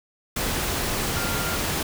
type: tone in noise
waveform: sine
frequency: 1396.9 Hz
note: F6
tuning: in tune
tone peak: -32 dBFS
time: 1.16-1.56 s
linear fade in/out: 5 ms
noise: pink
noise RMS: -26 dBFS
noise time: 0.36-1.83 s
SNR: -9 dB
effects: none